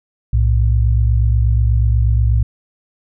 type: tone pair together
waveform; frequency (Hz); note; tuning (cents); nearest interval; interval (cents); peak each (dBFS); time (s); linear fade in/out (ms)
sine; 61.74 / 110; B1 / A2; 0 / 0; minor seventh; 1000; -12 / -15; 0.33-2.43; 5
effects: none